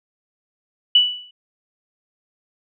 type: tone with exponential decay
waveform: sine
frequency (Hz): 2960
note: F#7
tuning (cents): 0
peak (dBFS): -7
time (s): 0.95-1.31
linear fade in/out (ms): 5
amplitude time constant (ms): 78
effects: none